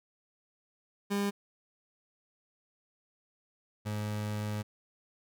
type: tone pair in turn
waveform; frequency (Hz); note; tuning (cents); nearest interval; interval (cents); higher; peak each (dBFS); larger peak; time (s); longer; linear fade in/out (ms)
30% pulse; 201.5 / 105.45; G3 / G#2; +48 / +27; major seventh; 1121; first; -26 / -30; first; 1.1-1.31 / 3.85-4.63; second; 20
effects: none